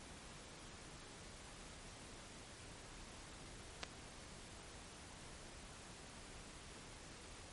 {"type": "clicks", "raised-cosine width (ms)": 0.2, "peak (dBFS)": -24, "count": 2, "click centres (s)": [3.832, 3.836], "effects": ["pink hiss -55 dBFS RMS until 7.52 s", "MP3 48 kbps"]}